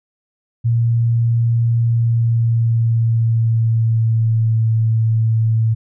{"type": "tone with pitch glide", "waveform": "sine", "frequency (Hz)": [116.54, 112.12], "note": ["A#2", "A2"], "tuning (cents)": [0, 33], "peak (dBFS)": -12, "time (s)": [0.64, 5.75], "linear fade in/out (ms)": 20, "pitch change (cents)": -67, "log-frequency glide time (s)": [1.82, 4.6], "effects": []}